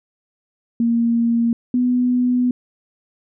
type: tone pair in turn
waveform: sine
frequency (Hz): 233.1 / 248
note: A#3 / B3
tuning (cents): 0 / +7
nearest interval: minor second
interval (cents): 107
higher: second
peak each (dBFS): -14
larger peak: neither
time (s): 0.8-1.53 / 1.74-2.51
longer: second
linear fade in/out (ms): 2
effects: none